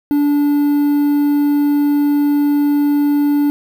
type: tone with quantisation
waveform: triangle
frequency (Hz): 290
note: D4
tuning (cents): -22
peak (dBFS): -9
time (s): 0.11-3.5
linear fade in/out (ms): 0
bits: 6
effects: none